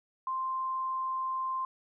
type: tone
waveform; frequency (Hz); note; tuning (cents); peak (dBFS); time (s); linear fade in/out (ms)
sine; 1046.5; C6; 0; -30; 0.27-1.65; 2
effects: none